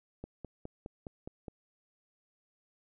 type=click train; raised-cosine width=2 ms; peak=-28 dBFS; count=7; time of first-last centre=0.24-1.482 s; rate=4.83 Hz; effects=none